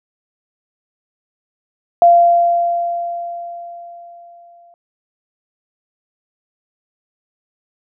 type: tone with exponential decay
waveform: sine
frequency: 690 Hz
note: F5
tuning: 21 cents flat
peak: -4 dBFS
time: 2.02-4.74 s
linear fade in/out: 1 ms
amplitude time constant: 590 ms
effects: none